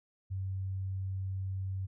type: tone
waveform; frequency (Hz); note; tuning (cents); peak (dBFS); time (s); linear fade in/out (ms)
sine; 95.4; G2; -47; -33; 0.3-1.87; 20
effects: none